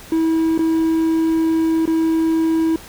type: tone with dropouts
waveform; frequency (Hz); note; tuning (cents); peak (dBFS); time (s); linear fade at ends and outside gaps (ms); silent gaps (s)
triangle; 323.9; E4; -30; -12; 0.12-2.76; 2; 0.578-0.591 / 1.856-1.876
effects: pink hiss -39 dBFS RMS until 2.88 s